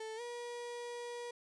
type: tone with pitch glide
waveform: 35% pulse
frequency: 440 to 479.8 Hz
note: A4 to A#4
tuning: 0 to +50 cents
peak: -40 dBFS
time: 0-1.31 s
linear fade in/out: 5 ms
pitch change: +150 cents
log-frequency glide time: 0.16-0.21 s
effects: resampled to 22050 Hz